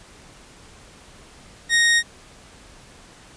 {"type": "tone", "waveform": "sawtooth", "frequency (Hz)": 1864.7, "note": "A#6", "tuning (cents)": 0, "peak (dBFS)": -11, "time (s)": [1.69, 2.03], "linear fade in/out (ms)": 50, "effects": ["pink hiss -47 dBFS RMS until 3.36 s", "resampled to 22050 Hz"]}